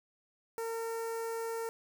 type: tone with notch filter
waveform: sawtooth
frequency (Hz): 456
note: A#4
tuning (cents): -38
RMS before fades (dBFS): -37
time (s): 0.58-1.69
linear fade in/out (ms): 0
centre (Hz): 3400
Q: 0.59
effects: none